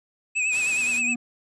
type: tone with vibrato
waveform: square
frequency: 2549 Hz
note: D#7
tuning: 41 cents sharp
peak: -22 dBFS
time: 0.35-1.15 s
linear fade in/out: 20 ms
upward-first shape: triangle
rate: 9.6 Hz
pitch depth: 74 cents each way
type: noise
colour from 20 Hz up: white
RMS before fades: -35 dBFS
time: 0.5-1.02 s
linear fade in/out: 50 ms
type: tone with exponential growth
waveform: triangle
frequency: 240.4 Hz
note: B3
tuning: 46 cents flat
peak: -24 dBFS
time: 0.51-1.16 s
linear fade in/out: 5 ms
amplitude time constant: 140 ms
effects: resampled to 24000 Hz